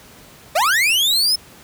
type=linear sweep; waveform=40% pulse; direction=up; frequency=554.4 to 5290 Hz; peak=-13 dBFS; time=0.55-1.36 s; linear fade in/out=10 ms; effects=pink hiss -44 dBFS RMS until 1.63 s + high-pass 60 Hz 12 dB/octave